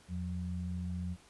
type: tone pair together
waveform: sine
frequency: 84.52 / 179.1 Hz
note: E2 / F3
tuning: +44 / +44 cents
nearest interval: octave + minor second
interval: 1300 cents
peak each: -37 / -38 dBFS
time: 0.08-1.17 s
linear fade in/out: 50 ms
effects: pink hiss -61 dBFS RMS until 1.29 s + resampled to 24000 Hz